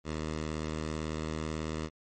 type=tone with pitch glide; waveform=10% pulse; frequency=77.78 to 78.5 Hz; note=D#2 to D#2; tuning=0 to +16 cents; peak=-25 dBFS; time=0.04-1.9 s; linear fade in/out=50 ms; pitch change=+16 cents; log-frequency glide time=0.54-1.71 s; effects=MP3 32 kbps